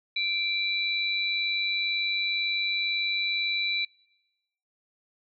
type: tone pair together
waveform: sine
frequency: 2349 / 3951 Hz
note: D7 / B7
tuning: 0 / 0 cents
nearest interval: major sixth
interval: 900 cents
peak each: -28 dBFS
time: 0.16-3.85 s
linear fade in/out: 5 ms
effects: noise-tail reverb RT60 1.0 s tail -26 dB re dry